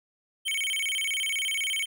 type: tone with vibrato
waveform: square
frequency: 2637 Hz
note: E7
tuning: in tune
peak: -27 dBFS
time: 0.45-1.86 s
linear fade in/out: 20 ms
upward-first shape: square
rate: 16 Hz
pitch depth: 290 cents each way
effects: none